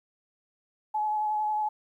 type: tone with vibrato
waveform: sine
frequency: 851 Hz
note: G#5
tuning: 42 cents sharp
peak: -25 dBFS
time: 0.94-1.69 s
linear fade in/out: 10 ms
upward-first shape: sine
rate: 11 Hz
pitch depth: 17 cents each way
effects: 11-bit